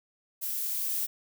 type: noise with level ramp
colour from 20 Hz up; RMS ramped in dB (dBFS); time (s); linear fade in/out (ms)
violet; -33 to -30; 0.41-1.07; 20
effects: none